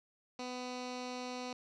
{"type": "tone with low-pass filter", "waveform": "15% pulse", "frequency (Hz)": 250, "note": "B3", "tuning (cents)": 21, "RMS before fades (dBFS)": -42, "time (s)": [0.39, 1.53], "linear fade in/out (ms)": 2, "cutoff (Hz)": 5100, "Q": 2.2, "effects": []}